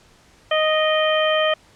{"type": "harmonic tone with a mistuned harmonic", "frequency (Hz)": 622.3, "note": "D#5", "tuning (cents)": 0, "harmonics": [1, 2, 3, 4, 5], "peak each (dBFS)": [-18, -24, -25, -29, -24], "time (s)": [0.51, 1.54], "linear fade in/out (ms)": 5, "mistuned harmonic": 4, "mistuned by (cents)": -27, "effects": ["pink hiss -53 dBFS RMS until 1.75 s", "low-pass 8000 Hz 12 dB/octave"]}